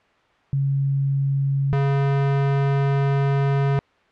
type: tone pair in turn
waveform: sine / square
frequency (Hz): 138 / 138.88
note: C#3 / C#3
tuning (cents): -7 / +4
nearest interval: unison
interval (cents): 11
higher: second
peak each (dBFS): -18 / -18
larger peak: neither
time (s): 0.53-1.73 / 1.73-3.79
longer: second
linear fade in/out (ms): 0
effects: white hiss -58 dBFS RMS until 4.11 s + low-pass 2000 Hz 12 dB/octave